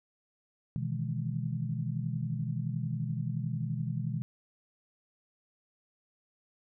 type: chord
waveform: sine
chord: E major seventh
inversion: second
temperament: equal with one note detuned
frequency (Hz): 123.47 / 153.33 / 164.81 / 207.7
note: B2 / D#3 / E3 / G#3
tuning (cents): 0 / -25 / 0 / 0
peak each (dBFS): -34 / -36 / -37 / -40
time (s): 0.76-4.22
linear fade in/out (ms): 0
effects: none